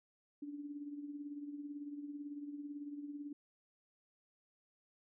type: tone with tremolo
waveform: sine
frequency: 290 Hz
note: D4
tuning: 22 cents flat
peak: -40 dBFS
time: 0.42-3.33 s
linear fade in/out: 5 ms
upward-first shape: triangle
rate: 18 Hz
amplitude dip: 65%
effects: none